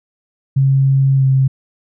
sine tone with pitch glide, 135.6 to 133.42 Hz, C#3 to C3, -38 to +34 cents, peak -9 dBFS, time 0.56-1.48 s, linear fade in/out 10 ms, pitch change -28 cents, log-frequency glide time 1.16-1.24 s, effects none

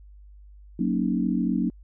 sine chord, D# minor seventh, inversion first, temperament equal, 185 / 233.1 / 277.2 / 311.1 Hz, F#3 / A#3 / C#4 / D#4, 0 / 0 / 0 / 0 cents, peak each -26 / -26 / -28 / -30 dBFS, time 0.79-1.7 s, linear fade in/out 5 ms, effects added 50 Hz sine -45 dBFS peak until 1.83 s

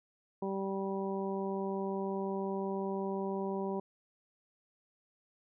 harmonic tone, 194.4 Hz, G3, 14 cents flat, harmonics 1 / 2 / 3 / 4 / 5, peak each -37 / -36 / -43 / -44 / -43 dBFS, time 0.42-3.8 s, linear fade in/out 5 ms, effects none

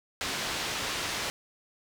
white low-pass noise, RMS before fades -33 dBFS, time 0.21-1.3 s, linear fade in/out 0 ms, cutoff 4600 Hz, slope 12 dB/octave, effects none

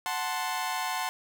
sawtooth chord, F# diminished, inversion none, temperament equal, 740 / 880 / 1046.5 Hz, F#5 / A5 / C6, 0 / 0 / 0 cents, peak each -30 dBFS, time 0.06-1.09 s, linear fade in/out 0 ms, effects none

